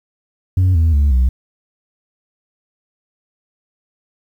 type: tone with pitch steps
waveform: sine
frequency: 92.5 / 81.46 / 71.74 / 63.18 Hz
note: F#2 / E2 / D2 / B1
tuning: 0 / -20 / -40 / +40 cents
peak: -7 dBFS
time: 0.57-1.29 s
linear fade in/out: 5 ms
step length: 180 ms
effects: tanh soft clip ceiling -9 dBFS + 8-bit